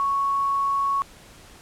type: tone with quantisation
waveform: sine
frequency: 1108.7 Hz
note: C#6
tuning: in tune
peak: -20 dBFS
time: 0-1.02 s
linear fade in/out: 0 ms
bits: 8
effects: pink hiss -48 dBFS RMS until 1.61 s + low-pass 11000 Hz 12 dB/octave